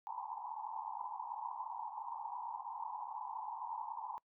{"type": "band-pass noise", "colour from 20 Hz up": "pink", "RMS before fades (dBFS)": -44, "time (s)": [0.07, 4.18], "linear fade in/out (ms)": 0, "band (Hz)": [830, 1000], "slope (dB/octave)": 96, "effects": ["noise-tail reverb RT60 0.1 s tail -25 dB re dry"]}